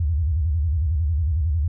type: tone with vibrato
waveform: sine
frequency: 77.78 Hz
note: D#2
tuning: in tune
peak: -18 dBFS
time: 0-1.68 s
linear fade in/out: 5 ms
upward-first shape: square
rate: 11 Hz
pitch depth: 170 cents each way
effects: none